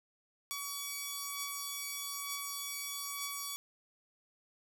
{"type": "beating tone pair", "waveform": "5% pulse", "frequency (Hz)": [1134, 1135.1], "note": ["C#6", "C#6"], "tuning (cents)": [39, 41], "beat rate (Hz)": 1.1, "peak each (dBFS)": [-33, -27], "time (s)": [0.51, 3.56], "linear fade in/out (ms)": 0, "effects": []}